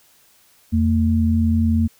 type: tone pair together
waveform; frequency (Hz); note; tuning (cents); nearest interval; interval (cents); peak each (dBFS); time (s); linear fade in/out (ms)
sine; 85 / 226.1; F2 / A3; -46 / +47; octave + perfect fourth; 1693; -17; 0.72-1.88; 20
effects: white hiss -55 dBFS RMS until 1.99 s